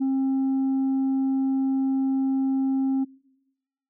sine tone, 267.4 Hz, C4, 38 cents sharp, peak -18 dBFS, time 0-3.05 s, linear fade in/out 20 ms, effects noise-tail reverb RT60 1.0 s tail -26 dB re dry + tanh soft clip ceiling -20 dBFS

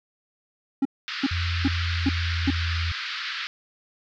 triangle tone bursts, 272 Hz, C#4, 33 cents flat, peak -16 dBFS, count 5, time 0.82-2.505 s, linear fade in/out 5 ms, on 33 ms, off 380 ms
pink band-pass noise, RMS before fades -32 dBFS, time 1.08-3.47 s, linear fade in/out 0 ms, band 1300 to 4900 Hz, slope 48 dB/octave
sine tone with pitch glide, 86.2 to 83.7 Hz, F2 to E2, -22 to +27 cents, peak -24 dBFS, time 1.31-2.92 s, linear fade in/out 5 ms, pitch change -51 cents, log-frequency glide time 1.43-2.72 s
effects none

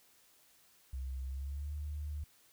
sine tone with pitch glide, 65.4 to 74.26 Hz, C2 to D2, 0 to +20 cents, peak -37 dBFS, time 0.93-2.24 s, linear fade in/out 5 ms, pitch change +220 cents, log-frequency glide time 1.25-1.73 s, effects white hiss -66 dBFS RMS until 2.52 s

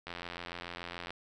click train, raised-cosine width 0.3 ms, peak -24 dBFS, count 91, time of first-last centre 0.07-1.106 s, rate 86.9 Hz, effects none

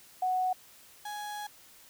sine / 35% pulse tone pair in turn, 740 / 833.3 Hz, F#5 / G#5, 0 / +6 cents, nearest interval major second, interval 206 cents, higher second, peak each -26 / -35 dBFS, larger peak first, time 0.22-0.53 / 1.05-1.47 s, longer second, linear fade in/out 5 ms, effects white hiss -56 dBFS RMS until 1.89 s

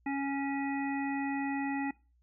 harmonic tone, 277.2 Hz, C#4, in tune, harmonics 1 / 3 / 5 / 7 / 9, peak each -32 / -37 / -50 / -41 / -46 dBFS, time 0.06-1.91 s, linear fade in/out 5 ms, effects noise-tail reverb RT60 0.3 s tail -21 dB re dry + added 60 Hz sine -65 dBFS peak until 2.22 s

